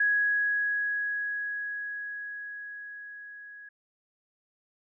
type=tone with level ramp; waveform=sine; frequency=1666 Hz; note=G#6; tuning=5 cents sharp; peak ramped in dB=-21 to -44 dBFS; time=0-3.69 s; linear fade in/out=5 ms; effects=none